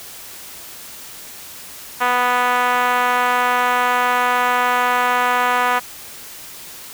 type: tone with band-pass filter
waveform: 5% pulse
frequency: 246.9 Hz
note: B3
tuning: in tune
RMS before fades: -17 dBFS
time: 2-5.8 s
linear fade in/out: 20 ms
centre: 1000 Hz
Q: 1.4
effects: white hiss -36 dBFS RMS until 6.93 s